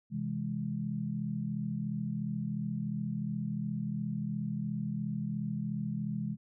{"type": "chord", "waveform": "sine", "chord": "C augmented", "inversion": "none", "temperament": "equal", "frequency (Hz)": [130.81, 164.81, 207.7], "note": ["C3", "E3", "G#3"], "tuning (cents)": [0, 0, 0], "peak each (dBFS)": [-38, -37, -35], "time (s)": [0.1, 6.37], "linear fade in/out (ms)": 50, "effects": []}